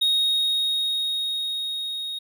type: tone with level ramp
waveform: triangle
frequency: 3743 Hz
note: A#7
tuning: 6 cents sharp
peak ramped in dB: -16 to -27 dBFS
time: 0.01-2.19 s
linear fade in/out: 10 ms
effects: none